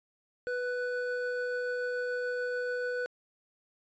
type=tone pair together; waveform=triangle; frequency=493.9 / 1488.6 Hz; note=B4 / F#6; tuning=0 / +10 cents; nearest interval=octave + perfect fifth; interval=1910 cents; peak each=-30 / -34 dBFS; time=0.47-3.06 s; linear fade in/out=0 ms; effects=resampled to 16000 Hz